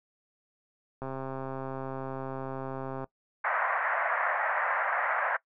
click train, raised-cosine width 1 ms, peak -23 dBFS, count 270, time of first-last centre 1.02-3.043 s, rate 133 Hz
white band-pass noise, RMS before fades -29 dBFS, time 3.44-5.37 s, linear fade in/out 10 ms, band 590 to 1900 Hz, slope 48 dB/octave
effects noise-tail reverb RT60 0.1 s tail -21 dB re dry

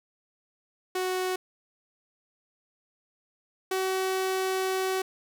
sawtooth tone pair in turn, 370 / 377.8 Hz, F#4 / F#4, 0 / +36 cents, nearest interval unison, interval 36 cents, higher second, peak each -23 / -22 dBFS, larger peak second, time 0.95-1.36 / 3.71-5.02 s, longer second, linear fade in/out 5 ms, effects 10-bit

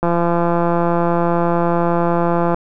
click train, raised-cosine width 1 ms, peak -4 dBFS, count 431, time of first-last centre 0.03-2.545 s, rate 171 Hz, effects none

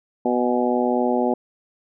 harmonic tone with a mistuned harmonic, 123.47 Hz, B2, in tune, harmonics 2 / 3 / 4 / 5 / 6 / 7, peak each -22 / -24 / -25 / -26 / -27 / -27 dBFS, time 0.25-1.34 s, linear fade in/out 5 ms, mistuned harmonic 7, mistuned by -44 cents, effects none

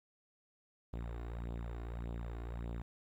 sawtooth tone with flanger, 58.1 Hz, A#1, 5 cents flat, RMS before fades -42 dBFS, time 0.93-2.82 s, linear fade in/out 5 ms, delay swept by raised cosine 0.24 to 2.84 ms, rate 1.7 Hz, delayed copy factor +0.65, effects low-pass 2000 Hz 12 dB/octave + 12-bit

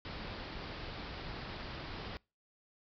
pink low-pass noise, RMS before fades -44 dBFS, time 0.05-2.17 s, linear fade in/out 0 ms, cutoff 5100 Hz, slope 96 dB/octave, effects noise-tail reverb RT60 0.3 s tail -26 dB re dry

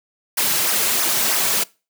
white noise with flanger, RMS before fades -19 dBFS, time 0.37-1.64 s, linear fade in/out 10 ms, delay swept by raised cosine 0.25 to 4.15 ms, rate 3.1 Hz, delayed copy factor -0.65, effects noise-tail reverb RT60 0.3 s tail -23 dB re dry + high-pass 150 Hz 12 dB/octave

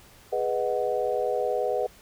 sine chord, G# minor seventh, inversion none, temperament equal, 415.3 / 493.9 / 622.3 / 740 Hz, G#4 / B4 / D#5 / F#5, 0 / 0 / 0 / 0 cents, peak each -30 / -27 / -30 / -31 dBFS, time 0.32-1.87 s, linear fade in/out 10 ms, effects pink hiss -53 dBFS RMS until 2.01 s

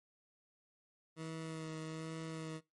20% pulse tone with vibrato, 159.8 Hz, D#3, 47 cents sharp, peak -37 dBFS, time 1.16-2.61 s, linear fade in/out 50 ms, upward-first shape sine, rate 1.2 Hz, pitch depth 17 cents each way, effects noise-tail reverb RT60 0.2 s tail -19 dB re dry + MP3 48 kbps

